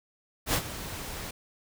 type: noise with ADSR envelope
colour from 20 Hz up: pink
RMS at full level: -24 dBFS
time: 0.46-1.31 s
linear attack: 78 ms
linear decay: 71 ms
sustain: -14 dB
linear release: 6 ms
effects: none